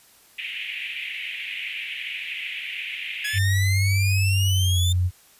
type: band-pass noise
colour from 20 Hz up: white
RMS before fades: -32 dBFS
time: 0.38-3.39 s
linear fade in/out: 10 ms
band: 2100 to 2900 Hz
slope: 48 dB/octave
type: exponential sweep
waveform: sawtooth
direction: up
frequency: 1669 to 3602 Hz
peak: -22 dBFS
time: 3.24-4.93 s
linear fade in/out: 10 ms
type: tone with pitch glide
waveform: sine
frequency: 97.4 to 89.83 Hz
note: G2 to F2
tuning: -11 to +49 cents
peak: -18 dBFS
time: 3.33-5.11 s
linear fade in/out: 50 ms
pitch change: -140 cents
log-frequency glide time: 4.4-4.82 s
effects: white hiss -54 dBFS RMS until 5.39 s + resampled to 32000 Hz